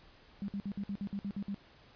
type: tone bursts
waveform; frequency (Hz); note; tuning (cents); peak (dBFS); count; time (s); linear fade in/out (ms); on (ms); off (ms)
sine; 200; G3; +35; -34; 10; 0.42-1.544; 0; 62; 56
effects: pink hiss -60 dBFS RMS until 1.95 s + resampled to 11025 Hz